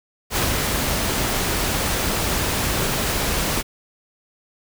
pink noise with ADSR envelope, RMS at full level -20 dBFS, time 0.3-3.63 s, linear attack 64 ms, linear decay 150 ms, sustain -2 dB, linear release 34 ms, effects none

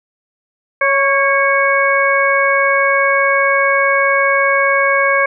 harmonic tone with a mistuned harmonic, 554.4 Hz, C#5, in tune, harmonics 1 / 2 / 3 / 4, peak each -16 / -16 / -16 / -16 dBFS, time 0.81-5.26 s, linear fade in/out 5 ms, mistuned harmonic 3, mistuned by -30 cents, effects none

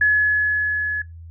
sine tone with level ramp, 1700 Hz, G#6, 40 cents sharp, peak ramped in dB -12 to -21 dBFS, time 0.01-1.02 s, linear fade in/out 5 ms, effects noise-tail reverb RT60 0.2 s tail -24 dB re dry + added 83 Hz sine -36 dBFS peak until 1.3 s

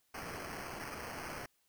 blue noise with sample-and-hold, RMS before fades -44 dBFS, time 0.14-1.46 s, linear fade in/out 5 ms, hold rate 3675 Hz, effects white hiss -75 dBFS RMS until 1.68 s

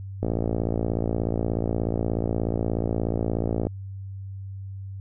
click train, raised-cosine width 2 ms, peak -12 dBFS, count 196, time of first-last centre 0.23-3.669 s, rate 56.7 Hz, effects added 97 Hz sine -33 dBFS peak until 5 s

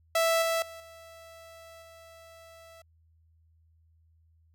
sawtooth tone with level steps, 659.3 Hz, E5, in tune, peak -19 / -22 / -39 / -44 / -46 dBFS, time 0.15-2.82 s, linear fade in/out 5 ms, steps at 0.42 / 0.62 / 0.8 / 1.82 s, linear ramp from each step 2 ms, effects added 81 Hz sine -61 dBFS peak until 4.54 s

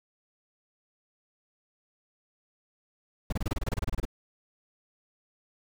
brown noise bursts, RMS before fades -28 dBFS, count 15, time 3.3-4.053 s, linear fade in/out 5 ms, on 25 ms, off 27 ms, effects none

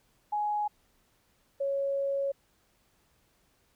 sine tone pair in turn, 836 / 553.6 Hz, G#5 / C#5, +11 / -2 cents, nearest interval perfect fifth, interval 713 cents, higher first, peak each -27 dBFS, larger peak neither, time 0.32-0.68 / 1.6-2.32 s, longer second, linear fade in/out 10 ms, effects pink hiss -69 dBFS RMS until 3.75 s

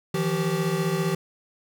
square tone cluster, 157.8 / 172.8 / 388 Hz, D#3 / F3 / G4, +25 / -18 / -18 cents, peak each -28 dBFS, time 0.14-1.15 s, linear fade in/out 5 ms, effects none

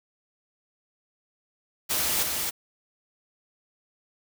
white noise with echo, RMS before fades -26 dBFS, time 1.89-2.24 s, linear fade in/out 20 ms, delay 270 ms, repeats 1, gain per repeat -3 dB, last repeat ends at 2.51 s, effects none

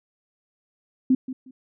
sine tone with echo, 258.8 Hz, C4, 19 cents flat, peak -14 dBFS, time 1.1-1.15 s, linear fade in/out 5 ms, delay 180 ms, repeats 2, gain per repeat -14 dB, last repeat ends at 1.51 s, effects none

